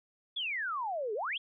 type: exponential two-way sweep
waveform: sine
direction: down then up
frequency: 3520 to 400.8 to 3520 Hz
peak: -32 dBFS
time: 0.36-1.38 s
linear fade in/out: 10 ms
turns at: 1.14 s
effects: none